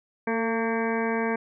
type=harmonic tone with a mistuned harmonic; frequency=228 Hz; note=A#3; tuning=38 cents flat; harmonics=1 / 2 / 3 / 4 / 5 / 7 / 8 / 9 / 10; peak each=-28 / -28 / -34 / -33 / -37 / -34 / -39 / -39 / -38 dBFS; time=0.27-1.36 s; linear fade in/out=5 ms; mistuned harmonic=2; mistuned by=-23 cents; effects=none